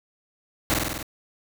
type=noise with echo; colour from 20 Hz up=pink; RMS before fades=-22 dBFS; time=0.7-0.74 s; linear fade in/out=0 ms; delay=48 ms; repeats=6; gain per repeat=-2 dB; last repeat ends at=1.028 s; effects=none